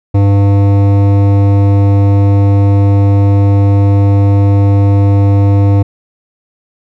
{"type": "tone with hard clipping", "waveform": "sine", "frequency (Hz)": 99.9, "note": "G2", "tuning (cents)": 33, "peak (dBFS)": -7, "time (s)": [0.14, 5.83], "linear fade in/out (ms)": 10, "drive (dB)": 14, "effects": []}